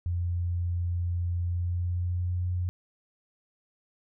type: tone with pitch glide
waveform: sine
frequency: 87.31 to 89.61 Hz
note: F2 to F2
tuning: 0 to +45 cents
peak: -26 dBFS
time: 0.06-2.69 s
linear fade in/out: 0 ms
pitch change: +45 cents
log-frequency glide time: 1.42-2.51 s
effects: none